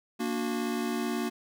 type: chord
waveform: square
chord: Bb augmented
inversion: none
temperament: just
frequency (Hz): 233.1 / 291.4 / 364.2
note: Bb3 / D4 / F#4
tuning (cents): 0 / -13 / -27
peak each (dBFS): -32 / -36 / -35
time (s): 0.19-1.3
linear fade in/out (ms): 20
effects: none